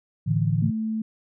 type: chord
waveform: sine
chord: A suspended fourth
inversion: none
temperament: equal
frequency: 110 / 146.83 / 164.81 Hz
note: A2 / D3 / E3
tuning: 0 / 0 / 0 cents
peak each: -24 dBFS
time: 0.26-0.71 s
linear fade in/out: 20 ms
type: tone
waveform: sine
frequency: 220 Hz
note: A3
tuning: in tune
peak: -24 dBFS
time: 0.62-1.02 s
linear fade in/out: 5 ms
effects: none